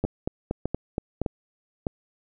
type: two click trains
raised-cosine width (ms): 2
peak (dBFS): -12 / -12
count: 4 / 6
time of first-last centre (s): 0.05-1.868 / 0.04-1.216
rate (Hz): 1.65 / 4.25
effects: none